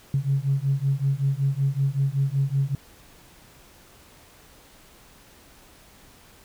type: beating tone pair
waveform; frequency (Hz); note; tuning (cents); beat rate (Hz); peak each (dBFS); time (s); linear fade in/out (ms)
sine; 135.1 / 140.4; C#3 / C#3; -44 / +22; 5.3; -23; 0.14-2.75; 2
effects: tanh soft clip ceiling -13 dBFS + pink hiss -52 dBFS RMS until 6.44 s